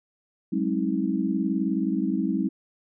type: tone cluster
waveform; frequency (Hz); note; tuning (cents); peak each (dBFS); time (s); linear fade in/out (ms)
sine; 189.4 / 208.5 / 267.8 / 319.7; F#3 / G#3 / C4 / D#4; +41 / +7 / +40 / +47; -28; 0.52-2.49; 10
effects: none